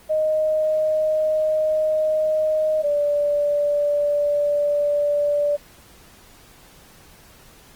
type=tone pair in turn; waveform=sine; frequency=621 / 583.3 Hz; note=D#5 / D5; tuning=-3 / -12 cents; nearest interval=minor second; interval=109 cents; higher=first; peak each=-17 dBFS; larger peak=neither; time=0.09-2.83 / 2.83-5.57 s; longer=neither; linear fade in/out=20 ms; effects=pink hiss -49 dBFS RMS until 7.75 s + Opus 24 kbps